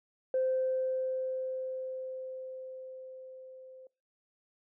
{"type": "tone with level ramp", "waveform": "sine", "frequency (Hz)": 519, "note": "C5", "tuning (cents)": -14, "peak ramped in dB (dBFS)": [-25, -49], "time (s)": [0.34, 3.87], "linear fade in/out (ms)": 2, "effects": ["noise-tail reverb RT60 0.3 s tail -23 dB re dry", "tanh soft clip ceiling -22 dBFS"]}